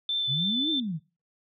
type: tone with vibrato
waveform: sine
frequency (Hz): 3534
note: A7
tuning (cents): +7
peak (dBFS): -25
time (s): 0.09-0.8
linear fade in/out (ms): 2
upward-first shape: triangle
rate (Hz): 3.5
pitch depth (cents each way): 14
type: exponential two-way sweep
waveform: sine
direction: up then down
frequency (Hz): 123.47 to 329.6 to 142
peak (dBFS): -28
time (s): 0.27-1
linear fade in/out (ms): 50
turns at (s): 0.7
effects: noise-tail reverb RT60 0.3 s tail -20 dB re dry